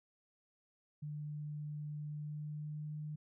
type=tone with pitch glide; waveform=sine; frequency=149.2 to 151.37 Hz; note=D3 to D#3; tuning=+28 to -47 cents; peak=-40 dBFS; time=1.02-3.16 s; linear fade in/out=10 ms; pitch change=+25 cents; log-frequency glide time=2.07-2.96 s; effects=none